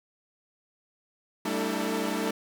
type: tone cluster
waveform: sawtooth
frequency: 196.3 / 224.6 / 292.4 / 323.9 / 446.2 Hz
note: G3 / A3 / D4 / E4 / A4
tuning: +3 / +36 / -7 / -30 / +24 cents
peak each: -30 dBFS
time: 1.45-2.31 s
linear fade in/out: 5 ms
effects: none